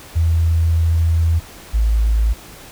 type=tone pair in turn; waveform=sine; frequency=82.41 / 54.95 Hz; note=E2 / A1; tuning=0 / -2 cents; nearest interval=perfect fifth; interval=702 cents; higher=first; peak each=-12 dBFS; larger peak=neither; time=0.15-1.4 / 1.73-2.34 s; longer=first; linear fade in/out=20 ms; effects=pink hiss -39 dBFS RMS until 2.71 s